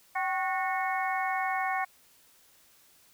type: harmonic tone with a mistuned harmonic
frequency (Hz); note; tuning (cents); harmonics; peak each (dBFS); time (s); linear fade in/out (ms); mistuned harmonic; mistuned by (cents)
366; F#4; -19; 2 / 3 / 4 / 5 / 6; -30 / -34 / -39 / -35 / -36; 0.15-1.85; 10; 2; +72
effects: white hiss -61 dBFS RMS until 3.13 s